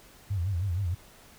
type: tone with vibrato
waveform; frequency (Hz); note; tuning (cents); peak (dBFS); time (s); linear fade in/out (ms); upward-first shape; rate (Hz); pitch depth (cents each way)
sine; 92.4; F#2; -2; -26; 0.3-0.95; 10; sine; 6.4; 170
effects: pink hiss -54 dBFS RMS until 1.38 s